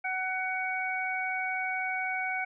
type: harmonic tone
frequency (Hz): 748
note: F#5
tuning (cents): +19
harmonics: 1 / 2 / 3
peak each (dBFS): -34 / -35 / -32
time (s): 0.04-2.45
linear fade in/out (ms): 10
effects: none